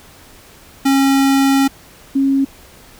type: tone pair in turn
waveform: square / sine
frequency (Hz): 272.6 / 272.6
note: C#4 / C#4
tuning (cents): -29 / -29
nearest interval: unison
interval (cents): 0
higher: neither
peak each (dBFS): -11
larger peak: neither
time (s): 0.85-1.68 / 2.15-2.45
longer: first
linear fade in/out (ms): 10
effects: pink hiss -43 dBFS RMS until 2.99 s